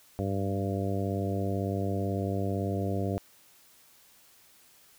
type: harmonic tone with a mistuned harmonic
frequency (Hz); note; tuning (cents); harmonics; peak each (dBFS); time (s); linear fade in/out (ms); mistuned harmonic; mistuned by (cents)
98; G2; 0; 1 / 2 / 3 / 4 / 5 / 6 / 7; -31 / -34 / -36 / -37 / -38 / -39 / -39; 0.19-3.18; 0; 1; +24
effects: white hiss -59 dBFS RMS until 4.98 s